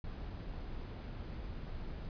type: noise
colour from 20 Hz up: brown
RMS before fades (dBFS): -43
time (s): 0.04-2.09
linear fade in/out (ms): 2
effects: resampled to 11025 Hz

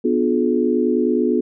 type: chord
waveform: sine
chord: B diminished seventh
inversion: none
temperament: just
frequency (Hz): 246.9 / 296.3 / 355.6 / 426.7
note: B3 / D4 / F4 / Ab4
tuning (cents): 0 / +15 / +31 / +47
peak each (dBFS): -19 / -23 / -20 / -21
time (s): 0.04-1.41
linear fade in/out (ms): 10
effects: none

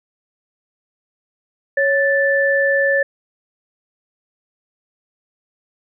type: tone pair together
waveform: sine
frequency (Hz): 553.7 / 1758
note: C#5 / A6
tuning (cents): -2 / -2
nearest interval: octave + minor sixth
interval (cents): 2000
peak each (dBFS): -16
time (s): 1.77-3.03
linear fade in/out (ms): 5
effects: none

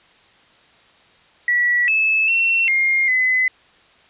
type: tone with pitch steps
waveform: sine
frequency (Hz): 1942 / 2609 / 2710 / 2126 / 2023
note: B6 / E7 / E7 / C7 / B6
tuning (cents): -30 / -18 / +47 / +27 / +41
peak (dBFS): -14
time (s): 1.48-3.48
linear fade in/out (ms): 2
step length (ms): 400
effects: white hiss -52 dBFS RMS until 4.09 s + resampled to 8000 Hz

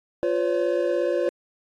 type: tone cluster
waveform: triangle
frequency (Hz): 351.2 / 509 / 566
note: F4 / C5 / C#5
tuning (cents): +10 / -48 / +36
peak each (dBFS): -23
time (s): 0.23-1.29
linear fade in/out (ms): 0
effects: AAC 32 kbps

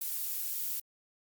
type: noise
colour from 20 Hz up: violet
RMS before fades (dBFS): -35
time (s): 0.01-0.8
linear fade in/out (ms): 5
effects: Opus 48 kbps

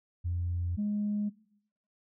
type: tone pair in turn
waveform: sine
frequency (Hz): 87.3 / 207.6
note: F2 / G#3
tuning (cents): 0 / 0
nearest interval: octave + minor third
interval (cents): 1500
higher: second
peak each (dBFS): -28 / -27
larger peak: second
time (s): 0.24-0.77 / 0.77-1.3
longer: neither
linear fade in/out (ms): 20
effects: noise-tail reverb RT60 0.8 s tail -22 dB re dry + tanh soft clip ceiling -24 dBFS

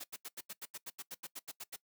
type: noise bursts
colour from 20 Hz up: white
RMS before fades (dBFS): -44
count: 15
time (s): 0-1.763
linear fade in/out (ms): 10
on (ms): 41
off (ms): 82
effects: noise-tail reverb RT60 0.1 s tail -20 dB re dry + high-pass 150 Hz 12 dB/octave

